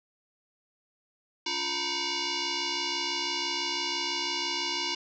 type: tone with frequency modulation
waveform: sine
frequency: 918 Hz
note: A#5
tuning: 27 cents flat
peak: -28 dBFS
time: 1.46-4.95 s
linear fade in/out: 5 ms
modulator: 634 Hz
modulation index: 7.5
effects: none